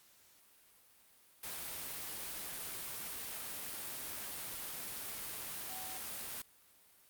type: tone in noise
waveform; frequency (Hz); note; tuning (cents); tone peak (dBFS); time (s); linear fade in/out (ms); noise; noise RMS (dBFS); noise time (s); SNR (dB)
sine; 753; F#5; +30; -50; 5.69-5.98; 5; white; -43; 1.43-6.42; -10
effects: white hiss -65 dBFS RMS until 7.09 s + Opus 48 kbps